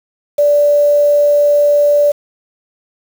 sine tone with quantisation, 583 Hz, D5, 13 cents flat, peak -7 dBFS, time 0.38-2.12 s, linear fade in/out 10 ms, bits 5, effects none

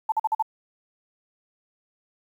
sine tone bursts, 880 Hz, A5, in tune, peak -19 dBFS, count 5, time 0.09-0.425 s, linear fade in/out 5 ms, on 31 ms, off 45 ms, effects 9-bit

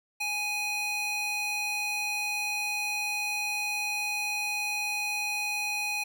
square tone with high-pass filter, 830.6 Hz, G#5, in tune, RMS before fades -31 dBFS, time 0.2-6.04 s, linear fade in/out 10 ms, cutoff 1800 Hz, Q 5.4, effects none

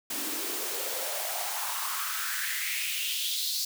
white noise with high-pass filter sweep, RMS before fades -32 dBFS, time 0.1-3.65 s, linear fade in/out 5 ms, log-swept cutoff 250 to 4600 Hz, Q 4.2, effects none

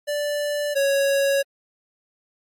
square tone pair in turn, 586 / 554.5 Hz, D5 / C#5, -4 / 0 cents, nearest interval minor second, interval 96 cents, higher first, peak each -23 / -18 dBFS, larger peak second, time 0.07-0.75 / 0.75-1.43 s, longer neither, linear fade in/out 20 ms, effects MP3 64 kbps

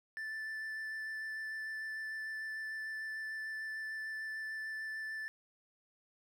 triangle tone with vibrato, 1760 Hz, A6, in tune, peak -37 dBFS, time 0.17-5.28 s, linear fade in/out 0 ms, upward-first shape sine, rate 6.7 Hz, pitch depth 9 cents each way, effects none

